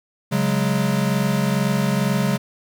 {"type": "chord", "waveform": "square", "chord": "C# suspended fourth", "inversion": "none", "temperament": "equal with one note detuned", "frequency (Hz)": [138.59, 185.53, 207.7], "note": ["C#3", "F#3", "G#3"], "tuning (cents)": [0, 5, 0], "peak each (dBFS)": -23, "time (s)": [0.31, 2.38], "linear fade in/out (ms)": 20, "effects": ["9-bit"]}